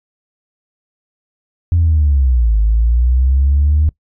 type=linear two-way sweep; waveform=sine; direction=down then up; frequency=87.31 to 51.91 to 77.3 Hz; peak=-8 dBFS; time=1.72-3.89 s; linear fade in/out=0 ms; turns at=2.58 s; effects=noise-tail reverb RT60 0.1 s tail -22 dB re dry + tanh soft clip ceiling -5 dBFS